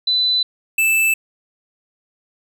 sine / square tone pair in turn, 4000 / 2639 Hz, B7 / E7, +21 / +1 cents, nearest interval perfect fifth, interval 720 cents, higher first, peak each -14 dBFS, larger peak neither, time 0.07-0.43 / 0.78-1.14 s, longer neither, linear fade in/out 5 ms, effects none

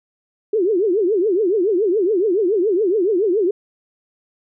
sine tone with vibrato, 392 Hz, G4, in tune, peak -14 dBFS, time 0.53-3.51 s, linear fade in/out 5 ms, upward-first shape triangle, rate 7.1 Hz, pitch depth 290 cents each way, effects none

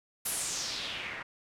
white noise with low-pass filter sweep, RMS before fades -36 dBFS, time 0.25-1.23 s, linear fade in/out 10 ms, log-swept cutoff 12000 to 1700 Hz, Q 3, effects none

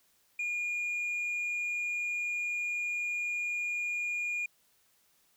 sine tone, 2428 Hz, D#7, 43 cents flat, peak -28 dBFS, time 0.39-4.46 s, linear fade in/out 5 ms, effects tanh soft clip ceiling -30 dBFS + white hiss -69 dBFS RMS until 5.36 s

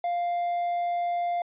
triangle tone, 698.5 Hz, F5, in tune, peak -23 dBFS, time 0.04-1.42 s, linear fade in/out 2 ms, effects resampled to 8000 Hz

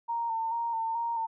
sine tone with vibrato, 917 Hz, A#5, 29 cents flat, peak -28 dBFS, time 0.08-1.27 s, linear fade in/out 20 ms, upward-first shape square, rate 2.3 Hz, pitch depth 28 cents each way, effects none

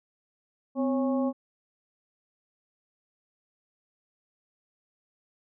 harmonic tone with a mistuned harmonic, 274.2 Hz, C#4, 19 cents flat, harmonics 1 / 2 / 3 / 4, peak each -25 / -30 / -38 / -40 dBFS, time 0.75-1.33 s, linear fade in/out 50 ms, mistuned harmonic 1, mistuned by -110 cents, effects none

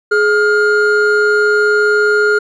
triangle tone pair together, 420.4 / 1414 Hz, G#4 / F6, +21 / +21 cents, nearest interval octave + major sixth, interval 2100 cents, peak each -10 dBFS, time 0.11-2.39 s, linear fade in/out 10 ms, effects resampled to 22050 Hz

